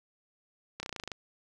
slowing click train, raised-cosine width 0.2 ms, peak -20 dBFS, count 10, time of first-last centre 0.8-1.117 s, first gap 30 ms, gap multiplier 1.04, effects none

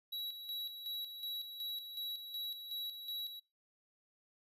square tone with tremolo, 3896 Hz, B7, 24 cents flat, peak -39 dBFS, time 0.12-3.4 s, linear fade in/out 10 ms, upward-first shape square, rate 2.7 Hz, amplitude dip 55%, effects noise-tail reverb RT60 0.3 s tail -26 dB re dry + resampled to 32000 Hz

